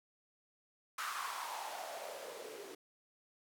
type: noise with band-pass filter sweep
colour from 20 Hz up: blue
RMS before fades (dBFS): -44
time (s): 0.98-2.75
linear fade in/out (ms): 5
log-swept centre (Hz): 1300 to 370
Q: 5
effects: none